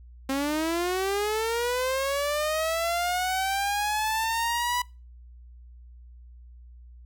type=linear sweep; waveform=sawtooth; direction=up; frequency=265 to 987.8 Hz; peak=-21 dBFS; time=0.29-4.82 s; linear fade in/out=5 ms; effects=noise-tail reverb RT60 0.3 s tail -23 dB re dry + added 60 Hz sine -45 dBFS peak until 7.05 s